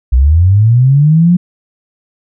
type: linear sweep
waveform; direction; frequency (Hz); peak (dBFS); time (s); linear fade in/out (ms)
sine; up; 58.27 to 180.8; -4; 0.12-1.37; 10
effects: none